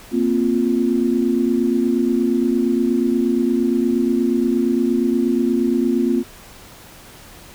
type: chord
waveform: sine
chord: Bb suspended second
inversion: none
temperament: equal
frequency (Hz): 233.1 / 261.6 / 349.2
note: Bb3 / C4 / F4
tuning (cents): 0 / 0 / 0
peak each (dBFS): -19 / -19 / -20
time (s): 0.11-6.24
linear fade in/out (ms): 50
effects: pink hiss -42 dBFS RMS until 7.54 s

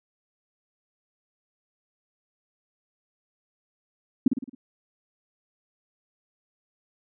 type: tone with echo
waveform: sine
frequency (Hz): 257.7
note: C4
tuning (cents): -26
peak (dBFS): -12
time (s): 4.26-4.28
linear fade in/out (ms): 5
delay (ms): 54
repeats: 5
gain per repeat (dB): -6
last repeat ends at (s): 4.55
effects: none

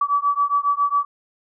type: beating tone pair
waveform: sine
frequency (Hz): 1144 / 1151.3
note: D6 / D6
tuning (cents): -46 / -35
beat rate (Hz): 7.3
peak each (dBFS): -20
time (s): 0.01-1.05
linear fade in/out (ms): 5
effects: none

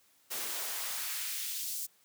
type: noise with high-pass filter sweep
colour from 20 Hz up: white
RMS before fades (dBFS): -37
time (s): 0.3-1.87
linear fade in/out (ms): 20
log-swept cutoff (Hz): 230 to 6500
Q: 0.91
effects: white hiss -67 dBFS RMS until 2.04 s + high-pass 100 Hz 12 dB/octave

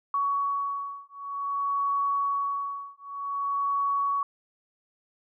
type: beating tone pair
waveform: sine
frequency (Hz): 1122 / 1122.53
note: C#6 / C#6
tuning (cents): +21 / +21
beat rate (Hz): 0.53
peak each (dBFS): -29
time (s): 0.14-4.23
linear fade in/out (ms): 2
effects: none

